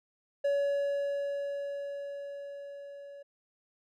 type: tone with level ramp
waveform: triangle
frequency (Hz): 565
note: C#5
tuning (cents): +33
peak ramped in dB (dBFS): -23 to -43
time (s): 0.44-3.23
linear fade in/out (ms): 10
effects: none